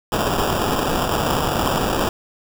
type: noise with sample-and-hold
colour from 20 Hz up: blue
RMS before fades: -20 dBFS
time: 0.12-2.09 s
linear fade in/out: 2 ms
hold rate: 2100 Hz
effects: none